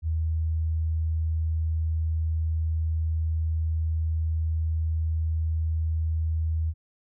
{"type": "tone", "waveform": "sine", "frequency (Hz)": 80, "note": "D#2", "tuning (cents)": 49, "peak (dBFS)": -23, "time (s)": [0.02, 6.74], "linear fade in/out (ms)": 50, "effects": []}